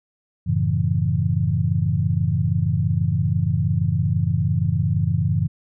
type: chord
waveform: sine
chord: F# minor seventh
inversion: none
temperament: equal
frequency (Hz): 92.5 / 110 / 138.59 / 164.81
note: F#2 / A2 / C#3 / E3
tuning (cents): 0 / 0 / 0 / 0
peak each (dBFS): -23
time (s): 0.46-5.48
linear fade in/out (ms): 20
effects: none